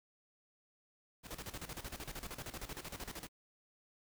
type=noise with tremolo; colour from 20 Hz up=pink; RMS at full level=-44 dBFS; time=1.23-3.29 s; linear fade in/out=50 ms; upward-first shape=square; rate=13 Hz; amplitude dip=75%; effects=none